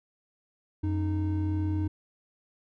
triangle tone pair together, 90.54 / 308.6 Hz, F#2 / D#4, -37 / -14 cents, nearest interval octave + major sixth, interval 2123 cents, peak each -25 / -29 dBFS, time 0.83-1.88 s, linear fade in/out 10 ms, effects none

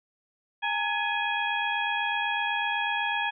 sine tone cluster, 822 / 910 / 1686 / 2495 / 3301 Hz, G#5 / A#5 / G#6 / D#7 / G#7, -18 / -42 / +26 / +4 / -11 cents, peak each -32 / -32 / -30 / -32 / -35 dBFS, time 0.62-3.31 s, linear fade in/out 20 ms, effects none

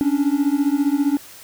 triangle beating tone pair, 277.2 / 292.2 Hz, C#4 / D4, 0 / -9 cents, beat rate 15 Hz, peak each -17 dBFS, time 0.01-1.17 s, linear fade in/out 0 ms, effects white hiss -42 dBFS RMS until 1.43 s

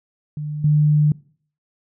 sine tone with level steps, 149.9 Hz, D3, 36 cents sharp, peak -24 / -12 dBFS, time 0.37-1.12 s, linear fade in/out 2 ms, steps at 0.64 s, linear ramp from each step 5 ms, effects noise-tail reverb RT60 0.5 s tail -22 dB re dry

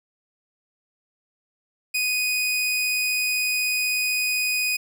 sawtooth tone, 2489 Hz, D#7, in tune, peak -18 dBFS, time 1.94-4.77 s, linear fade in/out 10 ms, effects none

